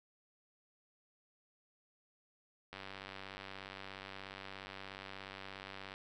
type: click train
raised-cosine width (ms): 0.3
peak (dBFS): -30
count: 312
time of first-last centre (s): 2.73-5.939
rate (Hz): 96.9
effects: none